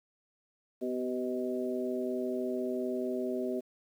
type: harmonic tone with a mistuned harmonic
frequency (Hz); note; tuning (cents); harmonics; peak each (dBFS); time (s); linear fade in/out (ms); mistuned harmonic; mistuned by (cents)
125.3; B2; +25; 2 / 3 / 4 / 5; -35 / -34 / -42 / -38; 0.81-3.61; 20; 3; +29
effects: 10-bit